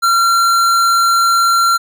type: tone with hard clipping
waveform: sine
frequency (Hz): 1369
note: F6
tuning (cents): -35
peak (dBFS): -11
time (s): 0.02-1.78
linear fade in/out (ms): 20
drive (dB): 17
effects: none